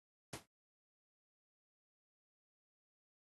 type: noise with exponential decay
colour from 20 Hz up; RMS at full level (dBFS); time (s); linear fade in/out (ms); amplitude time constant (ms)
pink; -40; 0.33-0.46; 5; 28
effects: high-pass 80 Hz 12 dB/octave + AAC 32 kbps